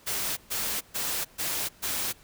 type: noise bursts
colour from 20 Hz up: white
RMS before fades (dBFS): -30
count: 5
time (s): 0.06-2.13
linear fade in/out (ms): 20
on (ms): 310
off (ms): 130
effects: pink hiss -56 dBFS RMS until 2.23 s